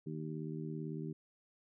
harmonic tone, 78 Hz, D#2, 5 cents sharp, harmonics 2 / 3 / 4 / 5, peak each -41 / -46 / -46 / -47 dBFS, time 0.06-1.13 s, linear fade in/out 10 ms, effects none

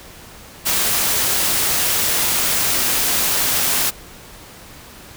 white noise, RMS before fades -18 dBFS, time 0.65-3.91 s, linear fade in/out 20 ms, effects pink hiss -40 dBFS RMS until 5.16 s

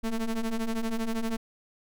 square ring-modulated tone, 111.7 Hz, A2, 27 cents sharp, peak -25 dBFS, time 0.03-1.37 s, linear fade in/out 10 ms, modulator 118 Hz, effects none

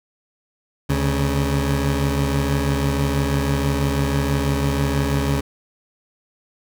20% pulse tone pair together, 72.2 / 138.28 Hz, D2 / C#3, -29 / -4 cents, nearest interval major seventh, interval 1125 cents, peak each -16 dBFS, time 0.89-5.41 s, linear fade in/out 10 ms, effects none

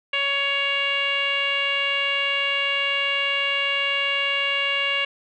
10% pulse tone with low-pass filter, 559 Hz, C#5, 14 cents sharp, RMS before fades -23 dBFS, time 0.13-5.05 s, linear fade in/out 5 ms, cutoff 2700 Hz, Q 5.1, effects none

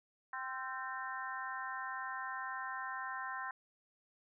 harmonic tone with a mistuned harmonic, 260 Hz, C4, 11 cents flat, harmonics 3 / 4 / 5 / 6 / 7, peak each -47 / -43 / -48 / -45 / -46 dBFS, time 0.33-3.51 s, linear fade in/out 2 ms, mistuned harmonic 5, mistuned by +50 cents, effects none

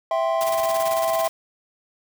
triangle chord, C major, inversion first, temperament equal, 659.3 / 784 / 1046.5 Hz, E5 / G5 / C6, 0 / 0 / 0 cents, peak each -19 / -25 / -25 dBFS, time 0.11-1.28 s, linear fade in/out 2 ms
white noise with tremolo, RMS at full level -31 dBFS, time 0.41-1.29 s, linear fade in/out 0 ms, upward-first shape square, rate 18 Hz, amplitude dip 60%
effects none

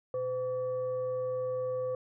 sine tone with frequency modulation, 510 Hz, C5, 44 cents flat, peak -30 dBFS, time 0.14-1.95 s, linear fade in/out 2 ms, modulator 632 Hz, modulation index 0.33, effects none

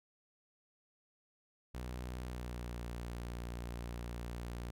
sawtooth tone with pitch glide, 61.74 to 59.26 Hz, B1 to A#1, 0 to +29 cents, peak -37 dBFS, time 1.74-4.71 s, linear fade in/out 10 ms, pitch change -71 cents, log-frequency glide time 2.23-2.83 s, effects none

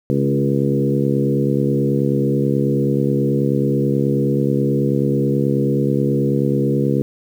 harmonic tone with a mistuned harmonic, 69.3 Hz, C#2, in tune, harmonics 2 / 3 / 4 / 5 / 6 / 7, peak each -19 / -21 / -22 / -23 / -24 / -24 dBFS, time 0.1-7.02 s, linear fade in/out 0 ms, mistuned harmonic 3, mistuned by +17 cents, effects 8-bit

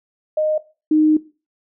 sine tone pair in turn, 617 / 308.5 Hz, D#5 / D#4, -15 / -15 cents, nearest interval octave, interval 1200 cents, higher first, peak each -15 / -11 dBFS, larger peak second, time 0.37-0.58 / 0.91-1.17 s, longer second, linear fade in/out 5 ms, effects noise-tail reverb RT60 0.3 s tail -17 dB re dry

